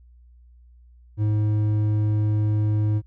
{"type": "tone with hard clipping", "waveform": "sine", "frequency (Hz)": 106.1, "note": "G#2", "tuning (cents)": 38, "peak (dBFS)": -20, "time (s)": [1.17, 3.02], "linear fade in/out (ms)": 50, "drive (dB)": 6, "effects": ["added 60 Hz sine -48 dBFS peak until 3.06 s"]}